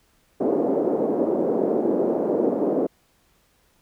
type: band-pass noise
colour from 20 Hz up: white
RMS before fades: -22 dBFS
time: 0.4-2.87 s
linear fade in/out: 10 ms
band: 240 to 510 Hz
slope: 24 dB/octave
effects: pink hiss -63 dBFS RMS until 3.81 s